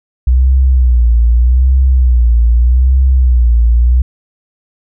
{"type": "tone with vibrato", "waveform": "sine", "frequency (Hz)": 61.5, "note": "B1", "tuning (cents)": -7, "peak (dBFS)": -5, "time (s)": [0.27, 4.02], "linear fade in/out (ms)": 5, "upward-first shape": "sine", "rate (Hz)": 0.82, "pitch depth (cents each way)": 110, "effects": []}